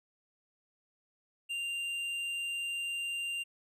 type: tone with tanh clipping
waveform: triangle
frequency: 2786 Hz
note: F7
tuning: 5 cents flat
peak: -35 dBFS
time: 1.49-3.44 s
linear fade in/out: 20 ms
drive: 12 dB
effects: resampled to 32000 Hz